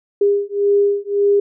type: beating tone pair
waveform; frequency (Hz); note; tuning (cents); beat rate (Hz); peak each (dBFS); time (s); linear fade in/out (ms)
sine; 403.7 / 405.5; G#4 / G#4; -49 / -41; 1.8; -16; 0.21-1.4; 5
effects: none